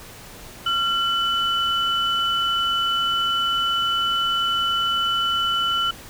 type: tone pair together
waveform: sine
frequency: 1373 / 2993 Hz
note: F6 / F#7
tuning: -30 / +19 cents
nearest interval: octave + minor second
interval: 1349 cents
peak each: -21 dBFS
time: 0.66-5.91 s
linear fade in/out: 5 ms
effects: tanh soft clip ceiling -12 dBFS + pink hiss -41 dBFS RMS until 6.09 s